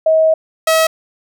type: tone pair in turn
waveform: sine / sawtooth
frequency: 637 / 642.9 Hz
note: D#5 / E5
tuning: +41 / -43 cents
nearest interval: unison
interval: 16 cents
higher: second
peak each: -8 / -6 dBFS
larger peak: second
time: 0.06-0.34 / 0.67-0.87 s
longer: first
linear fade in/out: 5 ms
effects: none